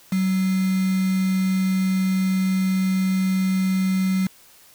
sine tone with quantisation, 188.6 Hz, F#3, 33 cents sharp, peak -18 dBFS, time 0.12-4.27 s, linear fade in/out 5 ms, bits 5, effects white hiss -51 dBFS RMS until 4.74 s

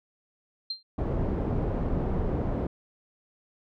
sine tone with exponential decay, 4165 Hz, C8, 9 cents flat, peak -26 dBFS, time 0.7-0.83 s, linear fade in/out 5 ms, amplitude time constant 28 ms
pink low-pass noise, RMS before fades -28 dBFS, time 0.98-2.67 s, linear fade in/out 5 ms, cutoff 550 Hz, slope 12 dB/octave
effects none

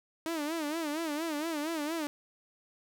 sawtooth tone with vibrato, 312 Hz, D#4, 5 cents sharp, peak -28 dBFS, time 0.26-2.07 s, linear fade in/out 0 ms, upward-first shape sine, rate 4.3 Hz, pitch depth 130 cents each way, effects none

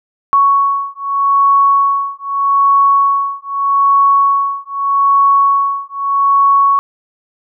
sine beating tone pair, 1112 / 1112.81 Hz, C#6 / C#6, +5 / +6 cents, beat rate 0.81 Hz, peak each -12 dBFS, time 0.33-6.79 s, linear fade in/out 0 ms, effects none

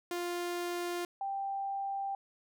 sawtooth / sine tone pair in turn, 350.1 / 787.4 Hz, F4 / G5, +4 / +8 cents, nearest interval octave + major second, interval 1404 cents, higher second, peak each -30 / -33 dBFS, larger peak first, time 0.11-1.05 / 1.21-2.15 s, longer neither, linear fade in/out 2 ms, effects none

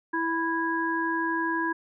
harmonic tone, 329.6 Hz, E4, in tune, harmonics 1 / 3 / 5, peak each -29 / -29 / -29 dBFS, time 0.13-1.73 s, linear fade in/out 10 ms, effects none

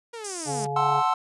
sawtooth linear sweep, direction down, 478.7 to 190 Hz, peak -31 dBFS, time 0.13-0.67 s, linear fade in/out 10 ms
white band-pass noise, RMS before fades -36 dBFS, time 0.24-0.65 s, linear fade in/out 5 ms, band 4800 to 10000 Hz, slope 96 dB/octave
harmonic tone, 141.5 Hz, C#3, 36 cents sharp, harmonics 1 / 3 / 5 / 6, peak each -32 / -32 / -32 / -32 dBFS, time 0.45-1.03 s, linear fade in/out 50 ms
triangle chord, F# half-diminished seventh, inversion none, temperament equal, 740 / 880 / 1046.5 / 1318.5 Hz, F#5 / A5 / C6 / E6, 0 / 0 / 0 / 0 cents, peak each -24 dBFS, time 0.76-1.14 s, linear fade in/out 5 ms
effects resampled to 24000 Hz

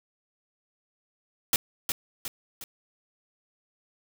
white noise with echo, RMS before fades -22 dBFS, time 1.53-1.56 s, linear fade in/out 2 ms, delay 360 ms, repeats 3, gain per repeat -6 dB, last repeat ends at 2.64 s, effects none

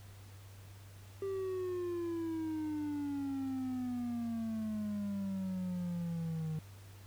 triangle exponential sweep, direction down, 393.9 to 155.2 Hz, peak -33 dBFS, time 1.22-6.59 s, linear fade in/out 2 ms, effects added 98 Hz sine -51 dBFS peak until 7.06 s + pink hiss -60 dBFS RMS until 7.06 s

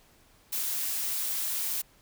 blue noise, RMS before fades -31 dBFS, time 0.52-1.82 s, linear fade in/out 10 ms, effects pink hiss -61 dBFS RMS until 2.01 s

